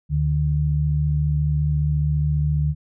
sine tone pair together, 74.6 / 149.2 Hz, D2 / D3, +28 / +28 cents, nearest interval octave, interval 1200 cents, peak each -22 / -19 dBFS, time 0.09-2.75 s, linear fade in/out 50 ms, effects none

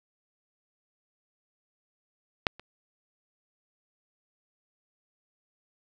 clicks, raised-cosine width 0.3 ms, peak -6 / -29 dBFS, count 2, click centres 2.468 / 2.596 s, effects none

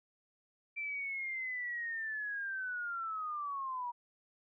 sine linear sweep, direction down, 2349 to 950 Hz, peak -36 dBFS, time 0.76-3.92 s, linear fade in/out 20 ms, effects none

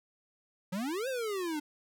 square exponential two-way sweep, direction up then down, 174.61 to 545 to 290.9 Hz, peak -33 dBFS, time 0.72-1.6 s, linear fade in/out 10 ms, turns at 1.08 s, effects none

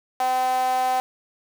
sawtooth tone with high-pass filter, 256.3 Hz, C4, 36 cents flat, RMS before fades -22 dBFS, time 0.2-1 s, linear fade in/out 0 ms, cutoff 750 Hz, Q 6.9, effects 7-bit

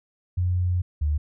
sine tone pair in turn, 89.8 / 74.81 Hz, F2 / D2, +49 / +33 cents, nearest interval minor third, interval 316 cents, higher first, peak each -20 dBFS, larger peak neither, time 0.37-0.82 / 1.01-1.18 s, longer first, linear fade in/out 10 ms, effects none

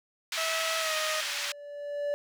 white band-pass noise, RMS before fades -33 dBFS, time 0.32-1.52 s, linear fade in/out 2 ms, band 1400 to 4200 Hz, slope 12 dB/octave
15% pulse tone with pitch glide, 649 to 623.3 Hz, E5 to D#5, -27 to +3 cents, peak -24 dBFS, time 0.37-1.21 s, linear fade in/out 10 ms, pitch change -70 cents, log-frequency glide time 0.79-0.95 s
triangle tone with exponential growth, 579 Hz, D5, 25 cents flat, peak -24 dBFS, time 0.8-2.14 s, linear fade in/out 0 ms, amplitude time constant 290 ms
effects none

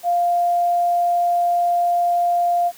sine tone, 698.5 Hz, F5, in tune, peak -15 dBFS, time 0.03-2.72 s, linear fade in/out 50 ms, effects white hiss -45 dBFS RMS until 2.77 s + high-pass 80 Hz 12 dB/octave

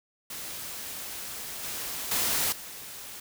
white noise with level steps, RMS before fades -38 / -35 / -27 / -42 dBFS, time 0.3-3.2 s, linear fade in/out 5 ms, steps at 1.63 / 2.11 / 2.52 s, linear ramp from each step 5 ms, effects none

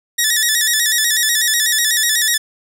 10% pulse tone with vibrato, 1816 Hz, A#6, 46 cents flat, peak -4 dBFS, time 0.18-2.38 s, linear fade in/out 10 ms, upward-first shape square, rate 8.1 Hz, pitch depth 71 cents each way, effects none

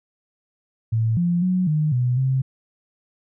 sine tone with pitch steps, 112.4 / 173.8 / 183.5 / 152.9 / 124.2 / 132.1 Hz, A2 / F3 / F#3 / D#3 / B2 / C3, +37 / -8 / -14 / -30 / +10 / +17 cents, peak -17 dBFS, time 0.92-2.42 s, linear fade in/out 10 ms, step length 250 ms, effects none

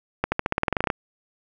accelerating click train, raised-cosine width 0.5 ms, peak -6 dBFS, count 14, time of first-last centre 0.24-0.902 s, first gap 80 ms, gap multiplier 0.92, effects none

